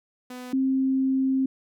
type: tone pair in turn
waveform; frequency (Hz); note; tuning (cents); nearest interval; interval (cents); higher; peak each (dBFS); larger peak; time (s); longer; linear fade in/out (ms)
sawtooth / sine; 250.2 / 265.1; B3 / C4; +23 / +23; minor second; 100; second; -32 / -20; second; 0.3-0.53 / 0.53-1.46; second; 5
effects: none